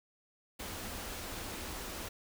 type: band-stop noise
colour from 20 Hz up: pink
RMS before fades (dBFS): -42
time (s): 0.59-2.09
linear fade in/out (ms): 10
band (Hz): 110 to 160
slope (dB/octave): 96
effects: none